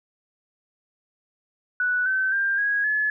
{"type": "tone with pitch steps", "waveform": "sine", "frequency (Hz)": [1480, 1534.8, 1591.7, 1650.7, 1711.9], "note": ["F#6", "G6", "G6", "G#6", "A6"], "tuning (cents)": [0, -37, 26, -11, -48], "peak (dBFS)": -20, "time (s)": [1.8, 3.1], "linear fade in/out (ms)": 2, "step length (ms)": 260, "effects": []}